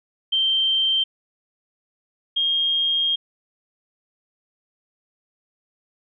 sine tone pair in turn, 3136 / 3233 Hz, G7 / G#7, 0 / -47 cents, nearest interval minor second, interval 53 cents, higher second, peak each -17 / -18 dBFS, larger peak first, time 0.32-1.04 / 2.36-3.16 s, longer second, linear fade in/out 10 ms, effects none

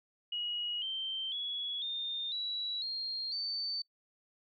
sine tone with pitch steps, 2900 / 3126 / 3370 / 3633 / 3916 / 4221 / 4551 Hz, F#7 / G7 / G#7 / A#7 / B7 / C8 / C#8, -35 / -6 / +25 / -45 / -15 / +14 / +45 cents, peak -34 dBFS, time 0.32-3.82 s, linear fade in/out 5 ms, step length 500 ms, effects noise-tail reverb RT60 0.1 s tail -23 dB re dry

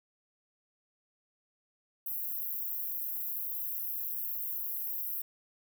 pink high-pass noise, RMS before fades -36 dBFS, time 2.06-5.22 s, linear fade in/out 5 ms, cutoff 12000 Hz, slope 96 dB/octave, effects none

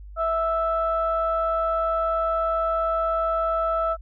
sine tone pair together, 654.1 / 1318.5 Hz, E5 / E6, -14 / 0 cents, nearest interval octave, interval 1214 cents, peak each -23 dBFS, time 0.16-3.97 s, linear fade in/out 50 ms, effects tanh soft clip ceiling -13 dBFS + added 50 Hz sine -38 dBFS peak until 4.01 s

